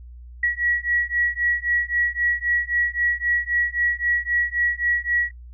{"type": "beating tone pair", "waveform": "sine", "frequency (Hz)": [1921, 1924.8], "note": ["B6", "B6"], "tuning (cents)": [-48, -45], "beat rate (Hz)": 3.8, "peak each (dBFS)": -23, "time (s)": [0.43, 5.31], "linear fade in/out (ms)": 5, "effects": ["noise-tail reverb RT60 0.1 s tail -20 dB re dry", "added 60 Hz sine -38 dBFS peak until 5.53 s"]}